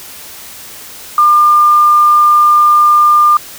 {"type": "tone", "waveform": "sine", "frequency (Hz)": 1200, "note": "D6", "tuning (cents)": 37, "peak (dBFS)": -4, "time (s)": [1.18, 3.37], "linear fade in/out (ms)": 2, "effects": ["white hiss -31 dBFS RMS until 3.58 s"]}